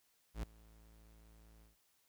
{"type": "tone with ADSR envelope", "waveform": "45% pulse", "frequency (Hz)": 55, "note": "A1", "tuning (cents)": 0, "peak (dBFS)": -36, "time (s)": [0.34, 1.77], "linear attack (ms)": 91, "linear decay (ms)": 8, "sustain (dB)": -24, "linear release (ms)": 150, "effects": ["white hiss -75 dBFS RMS until 2.08 s"]}